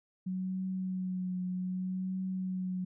sine tone with vibrato, 185 Hz, F#3, in tune, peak -32 dBFS, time 0.26-2.85 s, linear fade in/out 10 ms, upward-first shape triangle, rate 0.64 Hz, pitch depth 28 cents each way, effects none

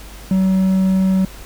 triangle tone, 189.3 Hz, F#3, 40 cents sharp, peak -10 dBFS, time 0.31-1.25 s, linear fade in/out 2 ms, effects added 50 Hz sine -36 dBFS peak until 1.45 s + pink hiss -39 dBFS RMS until 1.45 s

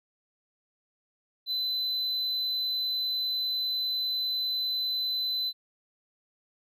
triangle tone, 4025 Hz, B7, 32 cents sharp, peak -26 dBFS, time 1.46-5.53 s, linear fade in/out 50 ms, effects none

